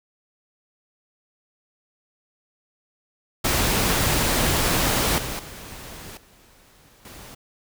pink noise with level steps, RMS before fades -21 / -30 / -39 / -54 / -42 dBFS, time 3.44-7.35 s, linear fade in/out 10 ms, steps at 5.18 / 5.39 / 6.17 / 7.05 s, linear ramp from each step 2 ms, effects none

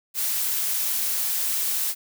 blue noise, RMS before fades -25 dBFS, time 0.14-1.95 s, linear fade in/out 50 ms, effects none

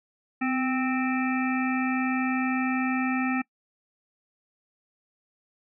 harmonic tone with a mistuned harmonic, 261.6 Hz, C4, in tune, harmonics 1 / 3 / 5 / 7 / 9 / 10, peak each -25 / -33 / -34 / -34 / -35 / -39 dBFS, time 0.41-3.42 s, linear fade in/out 10 ms, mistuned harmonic 1, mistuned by -34 cents, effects noise-tail reverb RT60 0.1 s tail -24 dB re dry

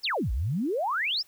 sine exponential two-way sweep, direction down then up, 5588 to 51.6 to 5588 Hz, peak -25 dBFS, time 0.03-1.23 s, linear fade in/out 20 ms, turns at 0.32 s, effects white hiss -60 dBFS RMS until 1.27 s

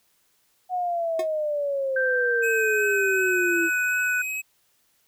sine exponential sweep, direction down, 738 to 330 Hz, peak -23 dBFS, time 0.69-3.7 s, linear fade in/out 50 ms
25% pulse tone with exponential decay, 362.1 Hz, F#4, 37 cents flat, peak -21 dBFS, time 1.19-1.28 s, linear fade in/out 5 ms, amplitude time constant 19 ms
sine tone with pitch glide, 1568 to 1486 Hz, G6 to F#6, 0 to +7 cents, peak -22 dBFS, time 1.96-4.22 s, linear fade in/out 5 ms, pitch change -93 cents, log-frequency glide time 2.35-3.62 s
square tone with vibrato, 2532 Hz, D#7, 30 cents sharp, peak -28 dBFS, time 2.42-4.42 s, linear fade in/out 20 ms, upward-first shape sine, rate 2.7 Hz, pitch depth 14 cents each way
effects white hiss -66 dBFS RMS until 5.07 s

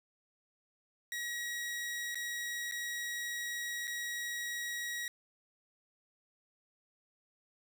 sawtooth tone with dropouts, 1907 Hz, A#6, 39 cents sharp, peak -33 dBFS, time 1.12-5.08 s, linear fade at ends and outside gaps 1 ms, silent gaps 2.146-2.155 / 2.713-2.721 / 3.872-3.877 s, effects none

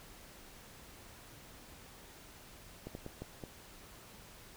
slowing click train, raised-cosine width 2 ms, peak -29 dBFS, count 5, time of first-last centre 2.87-3.438 s, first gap 81 ms, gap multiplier 1.39, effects pink hiss -55 dBFS RMS until 4.56 s

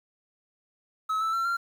triangle tone with pitch steps, 1288 / 1318.1 / 1348.9 / 1380.4 Hz, E6 / E6 / E6 / F6, -41 / -1 / +39 / -21 cents, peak -23 dBFS, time 1.09-1.57 s, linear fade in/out 10 ms, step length 120 ms, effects 9-bit

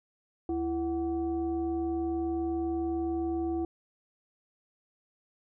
sine tone with frequency modulation, 334.1 Hz, E4, 23 cents sharp, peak -28 dBFS, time 0.49-3.65 s, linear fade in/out 2 ms, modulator 408 Hz, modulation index 0.55, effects none

